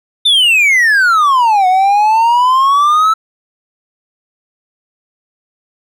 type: exponential two-way sweep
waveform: triangle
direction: down then up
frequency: 3633 to 730 to 1324 Hz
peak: -5 dBFS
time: 0.25-3.14 s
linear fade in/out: 10 ms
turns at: 1.67 s
effects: none